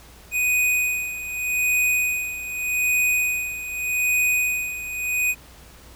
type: tone with tremolo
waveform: square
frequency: 2489 Hz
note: D#7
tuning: in tune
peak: -18 dBFS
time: 0.31-5.35 s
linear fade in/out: 50 ms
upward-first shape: sine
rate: 0.83 Hz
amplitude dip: 75%
effects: added 60 Hz sine -47 dBFS peak until 5.95 s + pink hiss -48 dBFS RMS until 5.95 s